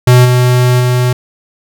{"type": "tone with level steps", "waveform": "square", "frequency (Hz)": 124.6, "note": "B2", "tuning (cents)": 16, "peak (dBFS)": [-3, -7, -9], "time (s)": [0.07, 1.13], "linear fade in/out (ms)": 5, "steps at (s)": [0.24, 0.79], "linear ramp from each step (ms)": 20, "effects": []}